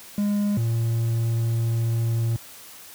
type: tone pair in turn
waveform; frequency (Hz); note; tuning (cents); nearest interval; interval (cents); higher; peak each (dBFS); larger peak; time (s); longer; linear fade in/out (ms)
triangle; 205 / 115.05; G#3 / A#2; -22 / -22; minor seventh; 1000; first; -18 / -18; neither; 0.18-0.57 / 0.57-2.36; second; 0
effects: white hiss -44 dBFS RMS until 2.94 s + high-pass 60 Hz 12 dB/octave